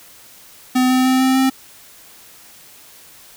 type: tone with pitch steps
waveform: square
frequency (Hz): 254.3 / 256.7 / 259 / 261.4 / 263.9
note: C4 / C4 / C4 / C4 / C4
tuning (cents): -49 / -33 / -17 / -1 / +15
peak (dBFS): -13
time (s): 0.75-1.5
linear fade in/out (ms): 10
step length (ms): 150
effects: white hiss -44 dBFS RMS until 3.36 s